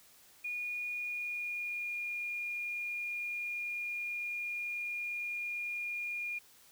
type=tone with pitch glide; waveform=sine; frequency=2445 to 2423 Hz; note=D#7 to D#7; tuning=-31 to -47 cents; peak=-35 dBFS; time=0.44-6.39 s; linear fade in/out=10 ms; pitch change=-16 cents; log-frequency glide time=0.91-1.94 s; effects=white hiss -61 dBFS RMS until 6.71 s